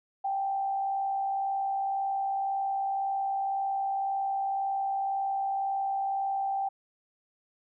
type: tone with frequency modulation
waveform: sine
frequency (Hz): 784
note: G5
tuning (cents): 0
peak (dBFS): -27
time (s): 0.24-6.69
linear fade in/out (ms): 10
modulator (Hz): 61.9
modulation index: 0.32
effects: none